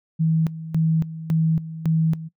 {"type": "tone with tremolo", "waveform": "sine", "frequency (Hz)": 160.9, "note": "E3", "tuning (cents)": -42, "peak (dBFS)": -16, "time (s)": [0.19, 2.29], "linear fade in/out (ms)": 20, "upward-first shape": "square", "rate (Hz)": 1.8, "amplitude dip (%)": 80, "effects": ["noise-tail reverb RT60 0.1 s tail -20 dB re dry"]}